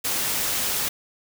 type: noise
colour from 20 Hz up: white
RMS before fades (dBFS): -25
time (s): 0.04-0.89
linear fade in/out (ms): 10
effects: none